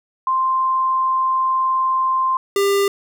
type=tone pair in turn; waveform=sine / square; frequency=1046.5 / 398.6 Hz; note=C6 / G4; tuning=0 / +29 cents; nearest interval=octave + perfect fourth; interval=1671 cents; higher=first; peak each=-15 dBFS; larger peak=neither; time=0.27-2.37 / 2.56-2.88 s; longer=first; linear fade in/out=2 ms; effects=none